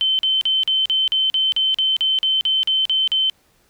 sine tone bursts, 3080 Hz, G7, 31 cents flat, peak -15 dBFS, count 15, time 0.01-3.298 s, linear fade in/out 0 ms, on 180 ms, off 42 ms, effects pink hiss -59 dBFS RMS until 3.69 s

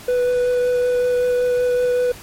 triangle tone with vibrato, 493.9 Hz, B4, in tune, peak -13 dBFS, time 0.08-2.12 s, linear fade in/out 5 ms, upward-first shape triangle, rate 5.3 Hz, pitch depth 10 cents each way, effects pink hiss -39 dBFS RMS until 2.22 s + MP3 64 kbps

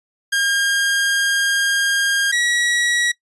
sawtooth tone pair in turn, 1614 / 1919.4 Hz, G#6 / B6, -50 / -50 cents, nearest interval minor third, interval 300 cents, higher second, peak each -12 dBFS, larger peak neither, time 0.32-2.32 / 2.32-3.12 s, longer first, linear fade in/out 10 ms, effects noise-tail reverb RT60 0.1 s tail -22 dB re dry + resampled to 24000 Hz

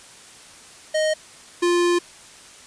square tone pair in turn, 622.3 / 349.3 Hz, D#5 / F4, 0 / 0 cents, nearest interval minor seventh, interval 1000 cents, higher first, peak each -19 / -17 dBFS, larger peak second, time 0.94-1.14 / 1.62-1.99 s, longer second, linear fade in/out 10 ms, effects white hiss -45 dBFS RMS until 2.66 s + resampled to 22050 Hz

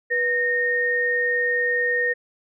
sine tone pair together, 488.6 / 1844.7 Hz, B4 / A#6, -19 / -19 cents, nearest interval octave + major seventh, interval 2300 cents, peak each -25 / -20 dBFS, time 0.1-2.14 s, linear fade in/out 20 ms, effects none

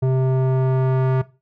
square tone with low-pass filter sweep, 130.7 Hz, C3, 1 cent flat, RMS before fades -18 dBFS, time 0.02-1.22 s, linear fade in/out 10 ms, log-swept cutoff 590 to 1300 Hz, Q 0.92, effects noise-tail reverb RT60 0.3 s tail -18 dB re dry

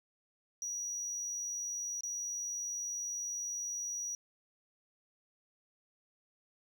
triangle tone with dropouts, 5800 Hz, F#8, 35 cents flat, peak -35 dBFS, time 0.62-4.15 s, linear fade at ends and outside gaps 1 ms, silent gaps 2.008-2.034 s, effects none

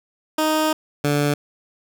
15% pulse tone pair in turn, 311.1 / 145.6 Hz, D#4 / D3, 0 / -15 cents, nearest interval octave + minor second, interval 1315 cents, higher first, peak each -11 dBFS, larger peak neither, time 0.38-0.73 / 1.04-1.34 s, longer first, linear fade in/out 5 ms, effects none

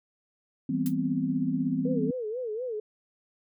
sine chord, C major seventh, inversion first, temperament just, 163.52 / 196.22 / 245.3 / 261.6 Hz, E3 / G3 / B3 / C4, -14 / +2 / -12 / 0 cents, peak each -32 / -33 / -31 / -28 dBFS, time 0.69-2.11 s, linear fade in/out 5 ms
blue noise with exponential decay, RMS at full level -34 dBFS, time 0.86-0.95 s, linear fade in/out 0 ms, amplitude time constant 18 ms
sine tone with vibrato, 465.3 Hz, A#4, 3 cents flat, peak -30 dBFS, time 1.85-2.8 s, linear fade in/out 5 ms, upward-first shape sine, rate 4.1 Hz, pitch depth 170 cents each way
effects none

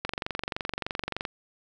click train, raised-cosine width 0.3 ms, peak -14 dBFS, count 29, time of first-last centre 0.05-1.252 s, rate 23.3 Hz, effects none

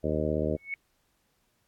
harmonic tone, 76.8 Hz, D#2, 22 cents flat, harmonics 1 / 2 / 3 / 4 / 5 / 6 / 7 / 8, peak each -34 / -34 / -34 / -34 / -34 / -34 / -34 / -34 dBFS, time 0.03-0.57 s, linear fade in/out 20 ms
sine tone with exponential growth, 2210 Hz, C#7, 6 cents flat, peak -27 dBFS, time 0.56-0.74 s, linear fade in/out 1 ms, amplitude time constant 37 ms
effects pink hiss -72 dBFS RMS until 1.67 s + AAC 64 kbps

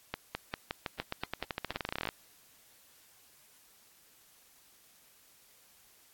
accelerating click train, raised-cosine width 0.3 ms, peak -17 dBFS, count 26, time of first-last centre 0.14-2.089 s, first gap 210 ms, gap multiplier 0.9, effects white hiss -62 dBFS RMS until 6.13 s + AAC 64 kbps

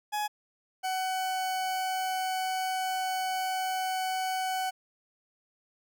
40% pulse tone pair in turn, 840 / 749.9 Hz, G#5 / F#5, +19 / +23 cents, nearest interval major second, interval 196 cents, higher first, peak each -28 dBFS, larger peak neither, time 0.12-0.28 / 0.83-4.71 s, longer second, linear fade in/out 20 ms, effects none

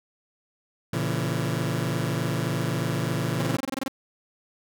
sawtooth chord, A# diminished, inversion none, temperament just, 116.54 / 139.85 / 167.82 Hz, A#2 / C#3 / E3, 0 / +16 / +31 cents, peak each -25 dBFS, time 0.93-3.57 s, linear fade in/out 5 ms
sawtooth tone bursts, 267.8 Hz, C4, 40 cents sharp, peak -22 dBFS, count 11, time 3.4-3.881 s, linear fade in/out 2 ms, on 21 ms, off 25 ms
effects none

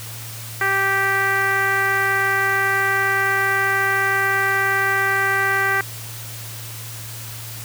10% pulse tone with low-pass filter, 390.6 Hz, G4, 6 cents flat, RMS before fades -19 dBFS, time 0.61-5.81 s, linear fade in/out 2 ms, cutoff 1800 Hz, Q 4.1, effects added 113 Hz sine -34 dBFS peak until 7.64 s + white hiss -35 dBFS RMS until 7.64 s

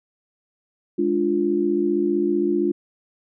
sine chord, D diminished, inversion second, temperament equal, 207.7 / 293.7 / 349.2 Hz, Ab3 / D4 / F4, 0 / 0 / 0 cents, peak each -26 / -23 / -20 dBFS, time 0.98-2.72 s, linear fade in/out 10 ms, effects none

